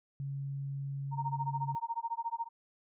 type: tone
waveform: sine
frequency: 138.59 Hz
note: C#3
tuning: in tune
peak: -35 dBFS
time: 0.2-1.75 s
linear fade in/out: 0 ms
type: tone with tremolo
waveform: sine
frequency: 925 Hz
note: A#5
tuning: 14 cents flat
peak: -30 dBFS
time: 1.11-2.49 s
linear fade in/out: 50 ms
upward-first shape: sine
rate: 14 Hz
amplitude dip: 100%
effects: none